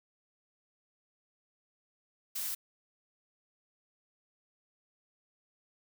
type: noise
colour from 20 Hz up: blue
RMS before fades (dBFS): -36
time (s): 2.35-2.55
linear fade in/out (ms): 10
effects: none